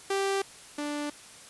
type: tone pair in turn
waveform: sawtooth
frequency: 392 / 293.7 Hz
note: G4 / D4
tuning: 0 / 0 cents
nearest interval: perfect fourth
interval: 500 cents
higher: first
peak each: -22 / -27 dBFS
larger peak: first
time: 0.1-0.42 / 0.78-1.1 s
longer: neither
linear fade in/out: 5 ms
effects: white hiss -49 dBFS RMS until 1.49 s + resampled to 24000 Hz